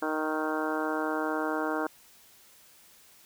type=harmonic tone with a mistuned harmonic; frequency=155.56 Hz; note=D#3; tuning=in tune; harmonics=2 / 3 / 4 / 5 / 6 / 7 / 8 / 9 / 10; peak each=-32 / -35 / -36 / -37 / -38 / -38 / -42 / -37 / -40 dBFS; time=0.02-1.87 s; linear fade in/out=5 ms; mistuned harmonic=8; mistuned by=+27 cents; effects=white hiss -57 dBFS RMS until 3.25 s